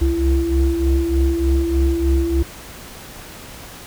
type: tone cluster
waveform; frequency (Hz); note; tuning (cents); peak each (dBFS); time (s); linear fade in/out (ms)
sine; 65.2 / 68.5 / 336.4; C2 / C#2 / E4; -5 / -20 / +35; -18; 0.01-2.43; 10
effects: tanh soft clip ceiling -6 dBFS + pink hiss -37 dBFS RMS until 3.86 s

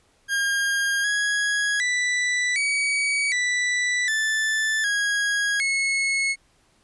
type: tone with pitch steps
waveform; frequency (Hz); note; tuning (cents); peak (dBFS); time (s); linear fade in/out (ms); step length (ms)
40% pulse; 1617 / 1662 / 1975 / 2267 / 1972 / 1757 / 1647 / 2183; G#6 / G#6 / B6 / C#7 / B6 / A6 / G#6 / C#7; -47 / +1 / 0 / +38 / -3 / -3 / -15 / -27; -20; 0.28-6.36; 50; 760
effects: pink hiss -62 dBFS RMS until 6.83 s + resampled to 24000 Hz

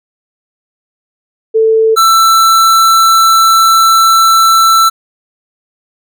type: tone pair in turn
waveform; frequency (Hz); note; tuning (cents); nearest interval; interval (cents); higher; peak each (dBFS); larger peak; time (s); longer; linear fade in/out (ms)
sine / square; 443.8 / 1333.2; A4 / E6; +15 / +19; octave + perfect fifth; 1904; second; -5; neither; 1.54-1.96 / 1.96-4.9; second; 20
effects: none

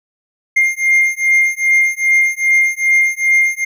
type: beating tone pair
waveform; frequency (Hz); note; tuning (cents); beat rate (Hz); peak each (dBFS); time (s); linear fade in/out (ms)
triangle; 2113 / 2115.5; C7 / C7; +16 / +19; 2.5; -12; 0.56-3.65; 10
effects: none

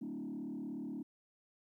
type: tone with frequency modulation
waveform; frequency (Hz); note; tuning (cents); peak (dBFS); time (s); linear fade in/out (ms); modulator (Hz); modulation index
sine; 260; C4; -11; -38; 0.01-1.03; 10; 36.8; 1.6
effects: tanh soft clip ceiling -36 dBFS + 13-bit

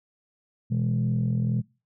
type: chord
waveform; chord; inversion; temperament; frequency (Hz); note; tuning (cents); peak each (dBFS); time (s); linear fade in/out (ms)
sine; E major; second; equal; 123.47 / 164.81 / 207.7; B2 / E3 / G#3; 0 / 0 / 0; -23 / -29 / -27; 0.7-1.62; 20
effects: noise-tail reverb RT60 0.3 s tail -22 dB re dry + tanh soft clip ceiling -17 dBFS

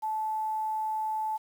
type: tone with quantisation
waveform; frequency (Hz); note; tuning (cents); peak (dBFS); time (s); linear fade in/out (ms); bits
sine; 870; A5; -20; -28; 0.02-1.38; 20; 9
effects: none

